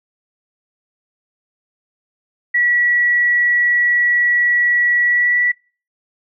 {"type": "tone with pitch glide", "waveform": "sine", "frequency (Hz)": [1936, 1954], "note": ["B6", "B6"], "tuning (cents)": [-35, -19], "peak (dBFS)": -12, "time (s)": [2.54, 5.52], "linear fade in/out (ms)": 10, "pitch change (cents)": 16, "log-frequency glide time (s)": [5.03, 5.4], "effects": ["noise-tail reverb RT60 0.4 s tail -26 dB re dry"]}